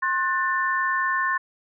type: chord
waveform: sine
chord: F# diminished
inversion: second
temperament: just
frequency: 1065.6 / 1480 / 1776 Hz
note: C6 / F#6 / A6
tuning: +31 / 0 / +16 cents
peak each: -24 / -30 / -24 dBFS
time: 0.02-1.38 s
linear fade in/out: 10 ms
effects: none